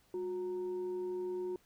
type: tone with frequency modulation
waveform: sine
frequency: 363 Hz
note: F#4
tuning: 33 cents flat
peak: -35 dBFS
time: 0.14-1.56 s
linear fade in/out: 2 ms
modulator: 564 Hz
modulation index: 0.27
effects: pink hiss -69 dBFS RMS until 1.65 s